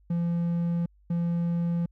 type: tone pair in turn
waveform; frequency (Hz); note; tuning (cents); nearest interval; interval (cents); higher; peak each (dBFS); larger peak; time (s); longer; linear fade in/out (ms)
triangle; 170.8 / 170.8; F3 / F3; -38 / -38; unison; 0; neither; -22; neither; 0.1-0.86 / 1.1-1.86; neither; 5
effects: added 50 Hz sine -57 dBFS peak until 1.91 s